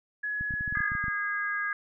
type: tone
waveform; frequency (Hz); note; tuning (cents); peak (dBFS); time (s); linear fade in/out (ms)
sine; 1688; G#6; +28; -29; 0.23-0.89; 10
type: clicks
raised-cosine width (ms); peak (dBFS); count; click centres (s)
5; -26; 12; 0.41 / 0.508 / 0.539 / 0.609 / 0.678 / 0.725 / 0.772 / 0.805 / 0.919 / 0.952 / 1.041 / 1.082
type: harmonic tone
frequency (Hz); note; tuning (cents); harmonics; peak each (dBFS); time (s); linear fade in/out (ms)
410; G#4; -22; 3 / 4 / 5; -35 / -29 / -38; 0.75-1.73; 2
effects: none